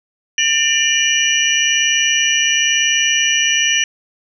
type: tone cluster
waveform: sine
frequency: 1802 / 2380 / 2822 / 2963 / 5830 Hz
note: A6 / D7 / F7 / F#7 / F#8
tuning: +41 / +22 / +17 / +2 / -26 cents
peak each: -19 dBFS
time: 0.38-3.84 s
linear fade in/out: 2 ms
effects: none